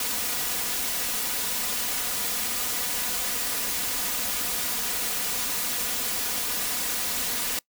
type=noise with comb filter; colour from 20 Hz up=white; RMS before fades=-28 dBFS; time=0-7.59 s; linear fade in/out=2 ms; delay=4.1 ms; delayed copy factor=+0.6; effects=noise-tail reverb RT60 0.1 s tail -23 dB re dry